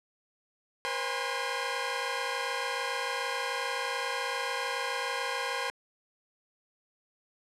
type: tone cluster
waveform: 15% pulse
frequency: 483.7 / 535 / 816 / 1034 Hz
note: B4 / C5 / G#5 / C6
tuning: -36 / +38 / -31 / -21 cents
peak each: -30 dBFS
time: 0.85-5.7 s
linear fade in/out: 0 ms
effects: low-pass 8000 Hz 12 dB/octave